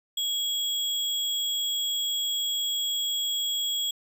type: tone with sample-and-hold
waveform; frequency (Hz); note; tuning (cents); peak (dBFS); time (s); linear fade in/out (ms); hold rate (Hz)
sine; 3322; G#7; 0; -25; 0.17-3.91; 5; 11025
effects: resampled to 32000 Hz